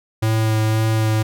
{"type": "tone with vibrato", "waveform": "square", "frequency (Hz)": 110, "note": "A2", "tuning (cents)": 0, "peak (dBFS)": -16, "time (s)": [0.22, 1.23], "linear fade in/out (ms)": 10, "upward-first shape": "sine", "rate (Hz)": 1.9, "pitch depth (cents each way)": 13, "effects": []}